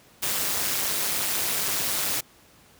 white noise with amplitude modulation, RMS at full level -23 dBFS, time 0.22-2.21 s, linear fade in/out 10 ms, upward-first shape sine, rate 204 Hz, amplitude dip 75%, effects pink hiss -55 dBFS RMS until 2.79 s + high-pass 60 Hz 12 dB/octave

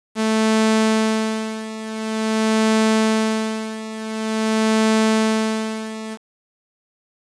sawtooth tone with tremolo, 219.6 Hz, A3, 3 cents flat, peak -10 dBFS, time 0.15-6.18 s, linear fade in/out 50 ms, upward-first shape sine, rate 0.47 Hz, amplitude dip 80%, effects resampled to 22050 Hz + 7-bit

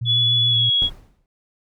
sine tone with vibrato, 116.54 Hz, A#2, in tune, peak -22 dBFS, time 0.01-0.7 s, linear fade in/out 10 ms, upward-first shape sine, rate 6.8 Hz, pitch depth 39 cents each way
sine tone with pitch glide, 3410 to 3330 Hz, G#7 to G#7, +45 to +4 cents, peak -15 dBFS, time 0.05-0.9 s, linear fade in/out 50 ms, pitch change -41 cents, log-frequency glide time 0.45-0.67 s
brown noise with exponential decay, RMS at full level -28 dBFS, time 0.82-1.26 s, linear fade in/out 1 ms, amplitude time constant 94 ms
effects none

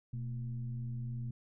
sine tone with frequency modulation, 122.7 Hz, B2, 11 cents flat, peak -36 dBFS, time 0.13-1.31 s, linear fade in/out 5 ms, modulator 103 Hz, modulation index 0.51, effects none

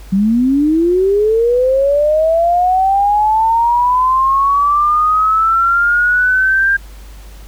sine linear sweep, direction up, 186.2 to 1602 Hz, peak -9 dBFS, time 0.12-6.77 s, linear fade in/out 10 ms, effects added 50 Hz sine -32 dBFS peak until 7.47 s + pink hiss -43 dBFS RMS until 7.47 s

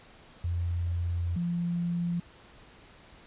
sine tone pair in turn, 86.3 / 172.6 Hz, F2 / F3, -20 / -20 cents, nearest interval octave, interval 1200 cents, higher second, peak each -27 dBFS, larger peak neither, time 0.44-1.36 / 1.36-2.2 s, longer first, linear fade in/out 5 ms, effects pink hiss -54 dBFS RMS until 3.26 s + resampled to 8000 Hz

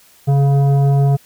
sine tone with frequency modulation, 138.59 Hz, C#3, in tune, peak -8 dBFS, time 0.27-1.17 s, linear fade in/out 20 ms, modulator 561 Hz, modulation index 0.37, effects tanh soft clip ceiling -7 dBFS + white hiss -49 dBFS RMS until 1.25 s

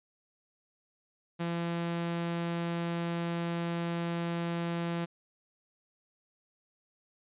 sawtooth tone, 170 Hz, F3, 46 cents flat, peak -27 dBFS, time 1.39-5.06 s, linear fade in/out 20 ms, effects resampled to 8000 Hz

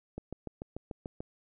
click train, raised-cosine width 2 ms, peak -25 dBFS, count 8, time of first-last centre 0.18-1.205 s, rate 6.83 Hz, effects none

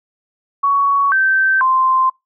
sine tone with pitch steps, 1119 / 1553 / 1043 Hz, C#6 / G6 / C6, +16 / -17 / -6 cents, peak -11 dBFS, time 0.63-2.1 s, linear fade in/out 10 ms, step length 490 ms, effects noise-tail reverb RT60 0.2 s tail -25 dB re dry

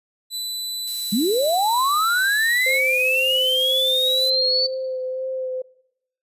sawtooth tone with pitch glide, 3989 to 3966 Hz, B7 to B7, +17 to +7 cents, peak -23 dBFS, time 0.3-2.81 s, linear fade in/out 50 ms, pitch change -10 cents, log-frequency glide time 0.94-1.21 s
violet noise, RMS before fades -31 dBFS, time 0.87-4.3 s, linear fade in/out 5 ms
sine linear sweep, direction up, 185.8 to 4526 Hz, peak -17 dBFS, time 1.12-4.67 s, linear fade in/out 10 ms
sine tone with vibrato, 518 Hz, C5, 17 cents flat, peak -24 dBFS, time 2.66-5.62 s, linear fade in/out 5 ms, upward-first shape sine, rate 2 Hz, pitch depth 17 cents each way
effects noise-tail reverb RT60 0.8 s tail -21 dB re dry + resampled to 32000 Hz

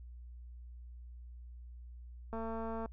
click train, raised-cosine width 1 ms, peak -28 dBFS, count 120, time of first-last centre 2.33-2.859 s, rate 225 Hz, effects noise-tail reverb RT60 0.1 s tail -26 dB re dry + added 60 Hz sine -47 dBFS peak until 2.92 s

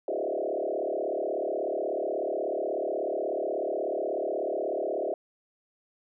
sine tone with frequency modulation, 510 Hz, C5, 44 cents flat, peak -27 dBFS, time 0.08-5.14 s, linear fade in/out 2 ms, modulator 36.4 Hz, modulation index 4.5, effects none

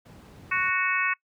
brown noise, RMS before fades -43 dBFS, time 0.05-0.7 s, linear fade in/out 10 ms
harmonic tone, 370 Hz, F#4, in tune, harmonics 3 / 4 / 5 / 6 / 7, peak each -29 / -29 / -29 / -29 / -29 dBFS, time 0.51-1.14 s, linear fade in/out 10 ms
effects noise-tail reverb RT60 0.1 s tail -23 dB re dry + high-pass 100 Hz 12 dB/octave

